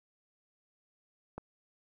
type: click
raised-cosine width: 1 ms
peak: -26 dBFS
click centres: 1.38 s
effects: 11-bit